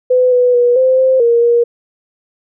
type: tone with pitch steps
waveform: sine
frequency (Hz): 504 / 494.9 / 485 / 518 / 522 / 469.4 / 473.3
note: B4 / B4 / B4 / C5 / C5 / A#4 / A#4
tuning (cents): +35 / +4 / -31 / -17 / -4 / +12 / +26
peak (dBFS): -7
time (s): 0.1-1.64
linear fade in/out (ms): 10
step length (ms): 220
effects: none